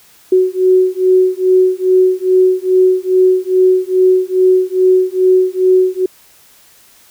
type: beating tone pair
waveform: sine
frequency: 370 / 372.4 Hz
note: F#4 / F#4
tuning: 0 / +11 cents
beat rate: 2.4 Hz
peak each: -11 dBFS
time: 0.32-6.06 s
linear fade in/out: 5 ms
effects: white hiss -46 dBFS RMS until 7.1 s